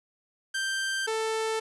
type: tone pair in turn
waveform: sawtooth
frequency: 1570 / 442.6 Hz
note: G6 / A4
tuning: +2 / +10 cents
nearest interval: octave + minor seventh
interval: 2192 cents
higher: first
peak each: -24 / -23 dBFS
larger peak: second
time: 0.54-1.07 / 1.07-1.6 s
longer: neither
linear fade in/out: 10 ms
effects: resampled to 24000 Hz + 9-bit